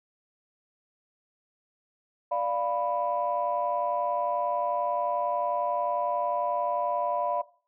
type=chord; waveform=sine; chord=B diminished; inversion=first; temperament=equal; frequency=587.3 / 698.5 / 987.8 Hz; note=D5 / F5 / B5; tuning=0 / 0 / 0 cents; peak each=-29 dBFS; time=2.31-7.42 s; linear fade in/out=10 ms; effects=noise-tail reverb RT60 0.4 s tail -18 dB re dry + tanh soft clip ceiling -16 dBFS